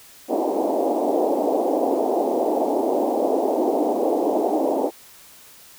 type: band-pass noise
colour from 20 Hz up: pink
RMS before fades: -21 dBFS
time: 0.28-4.91 s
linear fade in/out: 50 ms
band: 270 to 820 Hz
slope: 48 dB/octave
effects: white hiss -47 dBFS RMS until 5.78 s